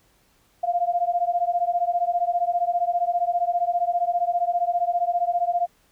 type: beating tone pair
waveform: sine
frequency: 692 / 707 Hz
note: F5 / F5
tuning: -16 / +21 cents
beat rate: 15 Hz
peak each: -23 dBFS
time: 0.63-5.67 s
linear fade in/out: 10 ms
effects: pink hiss -62 dBFS RMS until 5.91 s